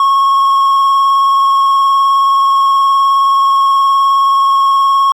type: tone with vibrato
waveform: triangle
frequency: 1094 Hz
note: C#6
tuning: 23 cents flat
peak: -5 dBFS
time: 0-5.12 s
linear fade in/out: 2 ms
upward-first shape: square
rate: 19 Hz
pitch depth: 13 cents each way
effects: AAC 64 kbps